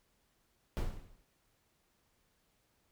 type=noise with exponential decay; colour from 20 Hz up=brown; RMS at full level=-29 dBFS; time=0.77-1.23 s; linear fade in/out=0 ms; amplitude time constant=99 ms; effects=pink hiss -75 dBFS RMS until 2.91 s